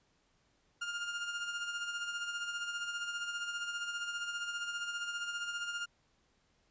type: tone with tremolo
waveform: 30% pulse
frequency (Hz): 1409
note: F6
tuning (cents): +15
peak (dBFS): -32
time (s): 0.81-5.86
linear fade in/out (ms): 10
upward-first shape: sine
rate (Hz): 15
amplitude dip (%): 50
effects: pink hiss -73 dBFS RMS until 6.7 s + resampled to 16000 Hz